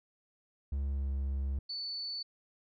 triangle tone with pitch glide, 69.3 to 68.15 Hz, C#2 to C#2, 0 to -29 cents, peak -29 dBFS, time 0.72-1.59 s, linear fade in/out 5 ms, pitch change -29 cents, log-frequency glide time 0.85-1.1 s
sine tone, 4481 Hz, C#8, 18 cents sharp, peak -36 dBFS, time 1.69-2.23 s, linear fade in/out 10 ms
effects none

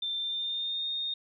sine tone with pitch glide, 3571 to 3680 Hz, A7 to A#7, +25 to -23 cents, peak -30 dBFS, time 0.02-1.14 s, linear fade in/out 5 ms, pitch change +52 cents, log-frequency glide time 0.19-0.88 s, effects none

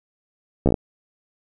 slowing click train, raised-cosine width 2 ms, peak -4 dBFS, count 6, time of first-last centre 0.66-0.742 s, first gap 14 ms, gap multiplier 1.08, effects none

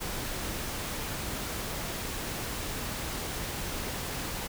pink noise, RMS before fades -35 dBFS, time 0-4.48 s, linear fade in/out 20 ms, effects none

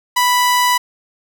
sawtooth tone, 987.8 Hz, B5, in tune, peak -8 dBFS, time 0.16-0.78 s, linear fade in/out 10 ms, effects none

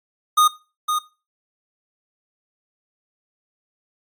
square tone with echo, 1233 Hz, D#6, 16 cents flat, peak -13 dBFS, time 0.37-0.48 s, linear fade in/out 10 ms, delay 510 ms, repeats 1, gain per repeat -7 dB, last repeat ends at 0.99 s, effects noise-tail reverb RT60 0.3 s tail -17 dB re dry + AAC 64 kbps

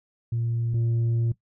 sine tone pair in turn, 116.54 / 116.07 Hz, A#2 / A#2, 0 / -7 cents, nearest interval unison, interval 7 cents, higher first, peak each -22 / -18 dBFS, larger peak second, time 0.32-0.74 / 0.74-1.32 s, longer second, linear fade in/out 5 ms, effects noise-tail reverb RT60 0.1 s tail -19 dB re dry + tanh soft clip ceiling -20 dBFS

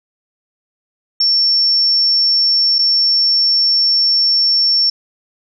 sine tone with dropouts, 5440 Hz, F8, 46 cents flat, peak -10 dBFS, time 1.2-4.9 s, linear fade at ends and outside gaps 5 ms, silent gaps 2.785-2.789 s, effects none

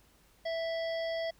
harmonic tone, 659.3 Hz, E5, in tune, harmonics 1 / 3 / 5 / 7 / 8, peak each -32 / -42 / -46 / -49 / -50 dBFS, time 0.45-1.31 s, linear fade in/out 10 ms, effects added 50 Hz sine -67 dBFS peak until 1.39 s + pink hiss -65 dBFS RMS until 1.39 s

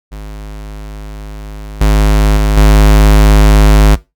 square tone with level steps, 51.91 Hz, G#1, in tune, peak -24 / -6 / -8 / -3 dBFS, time 0.11-3.96 s, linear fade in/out 20 ms, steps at 1.81 / 2.37 / 2.57 s, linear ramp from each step 2 ms, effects noise-tail reverb RT60 0.2 s tail -17 dB re dry

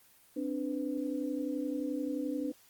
sine tone cluster, 262.3 / 293.8 / 499.8 Hz, C4 / D4 / B4, +4 / +1 / +21 cents, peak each -37 / -34 / -40 dBFS, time 0.36-2.52 s, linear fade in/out 10 ms, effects white hiss -62 dBFS RMS until 2.69 s + Opus 24 kbps

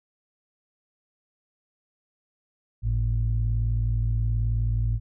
sine tone pair together, 52.72 / 111.6 Hz, G#1 / A2, +27 / +25 cents, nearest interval octave + minor second, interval 1298 cents, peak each -23 / -23 dBFS, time 2.82-5 s, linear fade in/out 50 ms, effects tanh soft clip ceiling -16 dBFS

